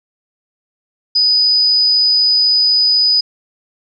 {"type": "tone", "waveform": "sine", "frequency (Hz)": 4978, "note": "D#8", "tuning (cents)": 0, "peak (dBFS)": -9, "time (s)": [1.15, 3.21], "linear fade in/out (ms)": 10, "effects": []}